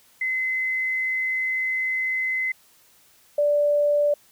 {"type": "tone pair in turn", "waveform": "sine", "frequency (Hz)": [2046, 584.9], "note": ["C7", "D5"], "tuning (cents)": [-39, -7], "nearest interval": "octave + minor seventh", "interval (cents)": 2168, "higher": "first", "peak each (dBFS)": [-22, -17], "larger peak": "second", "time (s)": [[0.21, 2.52], [3.38, 4.14]], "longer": "first", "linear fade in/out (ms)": 5, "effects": ["white hiss -57 dBFS RMS until 4.31 s"]}